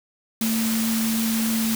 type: tone in noise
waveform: sine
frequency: 224.2 Hz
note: A3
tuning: 33 cents sharp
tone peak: -21 dBFS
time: 0.41-1.75 s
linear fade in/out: 2 ms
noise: white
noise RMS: -28 dBFS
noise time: 0.41-1.75 s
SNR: +4 dB
effects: none